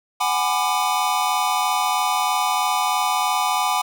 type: chord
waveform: square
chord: G# half-diminished seventh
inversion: third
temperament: just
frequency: 747.5 / 830.6 / 996.7 / 1196.1 Hz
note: F#5 / G#5 / B5 / D6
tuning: +17 / 0 / +16 / +31 cents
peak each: -25 dBFS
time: 0.2-3.82 s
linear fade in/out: 10 ms
effects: none

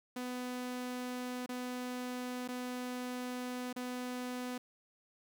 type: tone with dropouts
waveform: sawtooth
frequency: 249.4 Hz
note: B3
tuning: 17 cents sharp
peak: -34 dBFS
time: 0.16-4.58 s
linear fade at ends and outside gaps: 5 ms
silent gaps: 1.462-1.49 / 2.478-2.486 / 3.729-3.762 s
effects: 12-bit

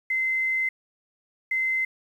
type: tone pair in turn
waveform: sine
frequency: 2064 / 2064 Hz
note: C7 / C7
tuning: -24 / -24 cents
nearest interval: unison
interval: 0 cents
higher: neither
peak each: -22 dBFS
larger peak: neither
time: 0.1-0.69 / 1.51-1.85 s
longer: first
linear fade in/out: 5 ms
effects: 9-bit

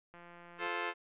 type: click train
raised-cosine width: 0.5 ms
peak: -39 dBFS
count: 92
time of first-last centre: 0.14-0.666 s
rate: 173 Hz
type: chord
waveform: 10% pulse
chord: F major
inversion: none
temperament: just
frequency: 349.2 / 436.5 / 523.8 Hz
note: F4 / A4 / C5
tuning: 0 / -14 / +2 cents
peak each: -31 / -31 / -34 dBFS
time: 0.58-0.94 s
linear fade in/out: 50 ms
effects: resampled to 8000 Hz

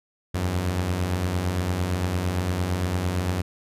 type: beating tone pair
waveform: sawtooth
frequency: 82.41 / 91.21 Hz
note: E2 / F#2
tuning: 0 / -24 cents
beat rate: 8.8 Hz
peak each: -27 / -20 dBFS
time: 0.34-3.42 s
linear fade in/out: 10 ms
effects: resampled to 32000 Hz

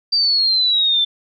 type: exponential sweep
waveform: sine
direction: down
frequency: 4699 to 3520 Hz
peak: -13 dBFS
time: 0.12-1.05 s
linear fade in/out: 10 ms
effects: none

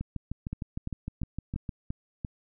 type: two click trains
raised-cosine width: 5 ms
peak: -20 / -21 dBFS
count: 6 / 12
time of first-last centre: 0.53-2.248 / 0.01-1.692 s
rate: 2.91 / 6.54 Hz
effects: none

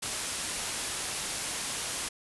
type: low-pass noise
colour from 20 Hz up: white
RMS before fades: -35 dBFS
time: 0.02-2.09 s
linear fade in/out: 10 ms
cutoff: 11000 Hz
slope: 96 dB/octave
effects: none

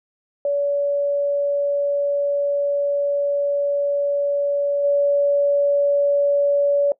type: tone with level steps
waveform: sine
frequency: 570 Hz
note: C#5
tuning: 48 cents sharp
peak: -17 / -14 dBFS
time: 0.45-6.92 s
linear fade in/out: 2 ms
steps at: 4.83 s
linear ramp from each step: 20 ms
effects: noise-tail reverb RT60 0.1 s tail -18 dB re dry

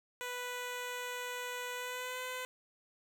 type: tone with pitch glide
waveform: 10% pulse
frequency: 493.9 to 507.5 Hz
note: B4 to B4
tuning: 0 to +47 cents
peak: -30 dBFS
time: 0.21-2.45 s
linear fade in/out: 0 ms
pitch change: +47 cents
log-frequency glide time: 1.74-2.22 s
effects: none

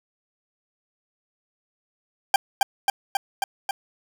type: tone with echo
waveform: 40% pulse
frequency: 791 Hz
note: G5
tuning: 15 cents sharp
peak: -12 dBFS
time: 2.34-2.36 s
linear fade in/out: 2 ms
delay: 270 ms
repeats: 5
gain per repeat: -2 dB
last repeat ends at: 3.71 s
effects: none

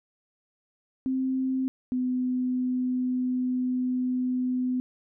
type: tone pair in turn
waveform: sine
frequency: 261.6 / 252.6 Hz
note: C4 / B3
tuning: 0 / +39 cents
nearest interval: minor second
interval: 61 cents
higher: first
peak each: -24 dBFS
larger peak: neither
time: 1.06-1.68 / 1.92-4.8 s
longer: second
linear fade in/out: 0 ms
effects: none

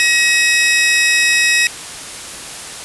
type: tone pair together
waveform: sawtooth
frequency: 1900 / 2559 Hz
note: A#6 / D#7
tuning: +33 / +48 cents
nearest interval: perfect fourth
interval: 515 cents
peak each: -10 dBFS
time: 0-1.67 s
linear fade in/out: 0 ms
effects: white hiss -29 dBFS RMS until 2.84 s + resampled to 24000 Hz

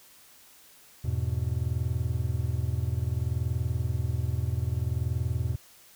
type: chord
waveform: triangle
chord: E major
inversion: none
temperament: just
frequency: 82.41 / 103.01 / 123.61 Hz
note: E2 / G#2 / B2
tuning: 0 / -14 / +2 cents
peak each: -28 / -30 / -28 dBFS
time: 1.04-5.56 s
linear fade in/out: 10 ms
effects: white hiss -55 dBFS RMS until 5.95 s

